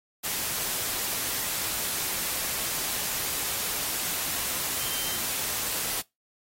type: tone in noise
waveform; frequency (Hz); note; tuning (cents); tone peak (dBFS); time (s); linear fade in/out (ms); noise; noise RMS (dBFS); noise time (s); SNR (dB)
sine; 3136; G7; 0; -38; 4.79-5.19; 20; white; -30; 0.23-6.02; -11
effects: noise-tail reverb RT60 0.2 s tail -23 dB re dry + AAC 48 kbps